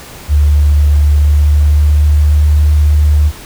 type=tone with pitch glide; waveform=sine; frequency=73.42 to 74.7 Hz; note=D2 to D2; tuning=0 to +30 cents; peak=-5 dBFS; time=0.28-3.32 s; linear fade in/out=50 ms; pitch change=+30 cents; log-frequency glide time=1-2.37 s; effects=pink hiss -32 dBFS RMS until 3.45 s